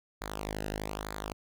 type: tone with flanger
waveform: sawtooth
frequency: 51.9 Hz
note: G#1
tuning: in tune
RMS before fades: -38 dBFS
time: 0.21-1.33 s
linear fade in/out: 5 ms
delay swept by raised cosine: 0.35 to 0.9 ms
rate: 1.1 Hz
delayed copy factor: -0.8
effects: none